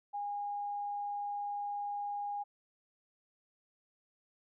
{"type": "tone", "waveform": "sine", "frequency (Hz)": 817, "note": "G#5", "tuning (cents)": -29, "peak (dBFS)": -35, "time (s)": [0.13, 2.44], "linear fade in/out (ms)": 20, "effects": []}